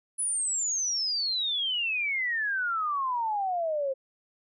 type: exponential sweep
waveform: sine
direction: down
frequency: 10180 to 523.3 Hz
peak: -26 dBFS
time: 0.18-3.94 s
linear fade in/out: 20 ms
effects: none